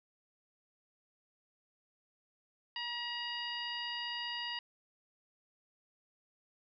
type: harmonic tone with a mistuned harmonic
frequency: 955 Hz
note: A#5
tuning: 42 cents sharp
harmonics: 1 / 2 / 3 / 4 / 5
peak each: -45 / -43 / -40 / -49 / -45 dBFS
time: 2.76-4.59 s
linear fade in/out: 2 ms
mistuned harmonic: 4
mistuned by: -15 cents
effects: none